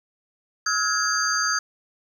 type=tone cluster; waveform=sine; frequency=1285 / 1425 / 1663 / 4744 / 6330 Hz; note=E6 / F6 / G#6 / D8 / G8; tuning=-45 / +34 / +2 / +17 / +16 cents; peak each=-27 dBFS; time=0.66-1.59 s; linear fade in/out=5 ms; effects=8-bit